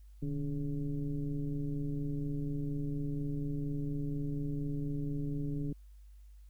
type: tone with frequency modulation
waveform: sine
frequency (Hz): 149.1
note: D3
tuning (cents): +27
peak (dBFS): -32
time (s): 0.22-5.73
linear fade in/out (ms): 5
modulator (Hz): 137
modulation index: 1.2
effects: added 50 Hz sine -51 dBFS peak until 6.49 s + white hiss -75 dBFS RMS until 6.49 s